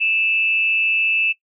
sine tone with amplitude modulation, 2637 Hz, E7, in tune, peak -13 dBFS, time 0-1.33 s, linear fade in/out 20 ms, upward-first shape sine, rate 206 Hz, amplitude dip 55%, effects noise-tail reverb RT60 0.1 s tail -18 dB re dry

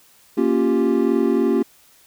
triangle chord, G half-diminished seventh, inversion first, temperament equal, 233.1 / 277.2 / 349.2 / 392 Hz, Bb3 / Db4 / F4 / G4, 0 / 0 / 0 / 0 cents, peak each -19 dBFS, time 0.37-1.63 s, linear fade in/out 10 ms, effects white hiss -53 dBFS RMS until 2.06 s

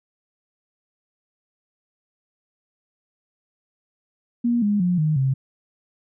sine tone with pitch steps, 238 / 206 / 178.3 / 154.32 / 133.57 Hz, A#3 / G#3 / F3 / D#3 / C3, +36 / -14 / +36 / -14 / +36 cents, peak -17 dBFS, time 4.44-5.34 s, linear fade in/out 10 ms, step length 180 ms, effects none

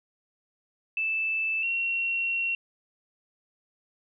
sine tone pair in turn, 2637 / 2732 Hz, E7 / F7, 0 / -39 cents, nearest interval minor second, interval 61 cents, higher second, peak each -25 dBFS, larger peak neither, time 0.97-1.63 / 1.63-2.55 s, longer second, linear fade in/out 2 ms, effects none

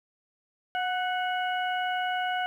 harmonic tone with a mistuned harmonic, 731 Hz, F#5, 21 cents flat, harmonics 1 / 2 / 3 / 4, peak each -28 / -32 / -40 / -37 dBFS, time 0.75-2.46 s, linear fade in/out 0 ms, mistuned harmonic 2, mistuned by +32 cents, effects 10-bit

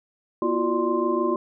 sine tone cluster, 242.1 / 336.9 / 363.3 / 591 / 1046 Hz, B3 / E4 / F#4 / D5 / C6, -34 / +38 / -32 / +11 / -1 cents, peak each -29 / -25 / -25 / -30 / -27 dBFS, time 0.42-1.36 s, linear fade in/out 2 ms, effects none

